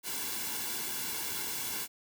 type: noise with comb filter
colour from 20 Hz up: white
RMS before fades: -36 dBFS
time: 0.03-1.88 s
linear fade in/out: 50 ms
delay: 1.6 ms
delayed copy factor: -0.7
effects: none